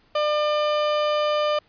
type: tone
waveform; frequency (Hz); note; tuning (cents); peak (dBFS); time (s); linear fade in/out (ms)
30% pulse; 600; D5; +37; -17; 0.15-1.59; 5
effects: pink hiss -60 dBFS RMS until 1.68 s + resampled to 11025 Hz